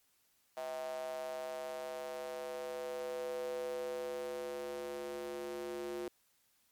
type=tone with high-pass filter sweep; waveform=square; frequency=71.2 Hz; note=C#2; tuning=47 cents sharp; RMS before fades=-41 dBFS; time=0.57-6.08 s; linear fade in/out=0 ms; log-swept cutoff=660 to 390 Hz; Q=6.6; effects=white hiss -73 dBFS RMS until 6.71 s + MP3 96 kbps